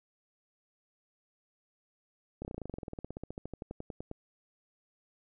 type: slowing click train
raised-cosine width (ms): 2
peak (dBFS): -26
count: 29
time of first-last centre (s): 2.42-4.114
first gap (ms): 29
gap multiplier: 1.05
effects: none